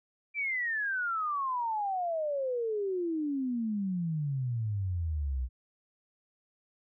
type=exponential sweep; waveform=sine; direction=down; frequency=2367 to 60.3 Hz; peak=-29 dBFS; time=0.34-5.49 s; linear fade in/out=50 ms; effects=none